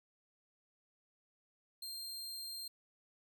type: tone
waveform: sawtooth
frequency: 4186 Hz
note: C8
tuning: in tune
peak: -40 dBFS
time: 1.82-2.68 s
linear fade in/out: 5 ms
effects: none